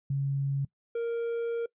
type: tone pair in turn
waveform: sine / triangle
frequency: 138.5 / 465.9 Hz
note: C#3 / A#4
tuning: -1 / -1 cents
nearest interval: octave + major sixth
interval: 2100 cents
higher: second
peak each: -26 dBFS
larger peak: neither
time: 0.1-0.65 / 0.95-1.66 s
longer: second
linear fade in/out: 5 ms
effects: noise-tail reverb RT60 0.1 s tail -22 dB re dry + resampled to 8000 Hz